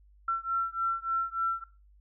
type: beating tone pair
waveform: sine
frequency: 1349 / 1352.4 Hz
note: E6 / E6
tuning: +40 / +44 cents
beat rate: 3.4 Hz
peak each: -31 dBFS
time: 0.28-1.64 s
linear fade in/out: 5 ms
effects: noise-tail reverb RT60 0.3 s tail -18 dB re dry + added 50 Hz sine -56 dBFS peak until 2 s